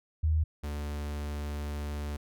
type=tone pair in turn; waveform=sine / 45% pulse; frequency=78.5 / 73.45 Hz; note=D#2 / D2; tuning=+16 / +1 cents; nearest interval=minor second; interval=115 cents; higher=first; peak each=-23 / -33 dBFS; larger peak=first; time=0.23-0.44 / 0.63-2.17 s; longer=second; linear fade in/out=10 ms; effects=none